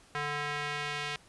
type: tone with band-pass filter sweep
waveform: square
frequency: 146.83 Hz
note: D3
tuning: in tune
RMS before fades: -35 dBFS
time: 0.15-1.16 s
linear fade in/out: 0 ms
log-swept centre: 1600 to 2700 Hz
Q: 1.2
effects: pink hiss -59 dBFS RMS until 1.28 s + resampled to 24000 Hz